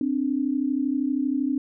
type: tone pair together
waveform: sine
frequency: 261.6 / 294.3 Hz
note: C4 / D4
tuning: 0 / +4 cents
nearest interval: major second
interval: 204 cents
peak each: -24 / -25 dBFS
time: 0.01-1.58 s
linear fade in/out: 2 ms
effects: none